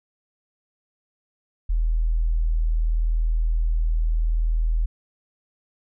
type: tone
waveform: sine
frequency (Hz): 40.37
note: E1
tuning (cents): -35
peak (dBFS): -18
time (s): 1.69-4.86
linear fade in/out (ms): 10
effects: none

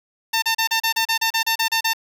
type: tone bursts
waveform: 10% pulse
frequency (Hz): 901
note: A5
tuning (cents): +41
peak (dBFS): -9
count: 13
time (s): 0.33-1.935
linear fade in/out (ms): 10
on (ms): 93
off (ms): 33
effects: 8-bit

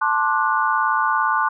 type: chord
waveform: sine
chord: D dominant seventh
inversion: second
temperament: just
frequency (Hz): 881 / 1057.2 / 1174.7 / 1468.3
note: A5 / C6 / D6 / F#6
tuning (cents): +2 / +18 / 0 / -14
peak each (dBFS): -22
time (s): 0.01-1.49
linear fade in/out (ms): 10
effects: none

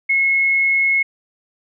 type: tone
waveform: sine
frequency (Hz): 2175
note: C#7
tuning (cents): -33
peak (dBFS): -13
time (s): 0.09-1.03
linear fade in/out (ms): 10
effects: none

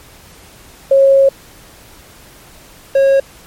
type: tone pair in turn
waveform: sine / triangle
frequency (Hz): 545 / 545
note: C#5 / C#5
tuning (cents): -29 / -29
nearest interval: unison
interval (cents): 0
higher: neither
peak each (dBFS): -5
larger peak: neither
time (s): 0.91-1.29 / 2.95-3.2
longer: first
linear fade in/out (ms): 5
effects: pink hiss -41 dBFS RMS until 3.46 s + MP3 64 kbps

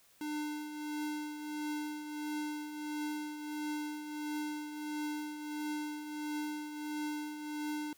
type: tone with tremolo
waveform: square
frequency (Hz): 300.4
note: D4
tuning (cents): +39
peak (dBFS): -35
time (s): 0.21-7.93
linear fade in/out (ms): 2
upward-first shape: triangle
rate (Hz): 1.5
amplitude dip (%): 60
effects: white hiss -65 dBFS RMS until 7.97 s

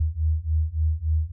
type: beating tone pair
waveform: sine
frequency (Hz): 77 / 80.5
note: D#2 / E2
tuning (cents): -17 / -41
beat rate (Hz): 3.5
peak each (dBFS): -24 / -23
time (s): 0-1.32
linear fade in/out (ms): 10
effects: none

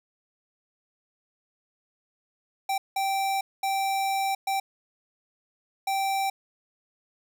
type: tone bursts at uneven times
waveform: square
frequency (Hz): 780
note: G5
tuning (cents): -9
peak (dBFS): -25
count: 5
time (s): 2.69-2.78 / 2.96-3.41 / 3.63-4.35 / 4.47-4.6 / 5.87-6.3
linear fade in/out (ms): 5
effects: none

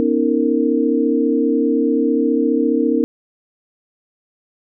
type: tone cluster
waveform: sine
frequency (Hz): 246.2 / 281.1 / 315.7 / 459.1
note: B3 / C#4 / D#4 / A#4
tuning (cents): -5 / +24 / +25 / -26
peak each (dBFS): -19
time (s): 0-3.04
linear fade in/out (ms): 0
effects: none

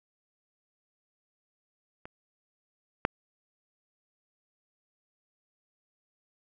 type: clicks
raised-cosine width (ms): 0.5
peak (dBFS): -27 / -8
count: 2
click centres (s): 2.055 / 3.051
effects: none

